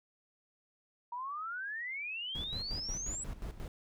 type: exponential sweep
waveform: sine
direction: up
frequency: 941 to 7940 Hz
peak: -37 dBFS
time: 1.12-3.24 s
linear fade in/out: 5 ms
type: noise with tremolo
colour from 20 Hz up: brown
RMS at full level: -40 dBFS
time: 2.35-3.68 s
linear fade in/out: 2 ms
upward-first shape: square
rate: 5.6 Hz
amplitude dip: 70%
effects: none